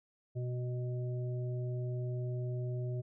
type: harmonic tone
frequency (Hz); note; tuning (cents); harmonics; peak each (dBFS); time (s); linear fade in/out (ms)
124; B2; +7; 1 / 3 / 5; -34 / -44 / -48; 0.35-3.02; 20
effects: none